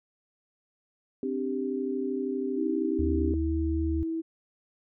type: chord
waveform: sine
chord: C suspended second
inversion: none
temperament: just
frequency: 261.6 / 294.3 / 392.4 Hz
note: C4 / D4 / G4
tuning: 0 / +4 / +2 cents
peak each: -31 / -35 / -31 dBFS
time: 1.23-3.34 s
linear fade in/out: 2 ms
type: tone with pitch glide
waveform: sine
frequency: 320 to 325.8 Hz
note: D#4 to E4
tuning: +49 to -20 cents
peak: -28 dBFS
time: 2.57-4.22 s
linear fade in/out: 20 ms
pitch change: +31 cents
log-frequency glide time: 2.77-3.48 s
type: tone with vibrato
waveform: sine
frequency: 76.9 Hz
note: D#2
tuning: 20 cents flat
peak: -27 dBFS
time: 2.99-4.03 s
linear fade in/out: 0 ms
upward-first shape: sine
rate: 3.9 Hz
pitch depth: 15 cents each way
effects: none